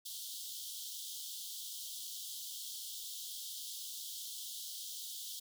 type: high-pass noise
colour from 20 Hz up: pink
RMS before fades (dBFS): -45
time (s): 0.05-5.4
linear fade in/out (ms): 10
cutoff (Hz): 3100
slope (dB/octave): 96
effects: none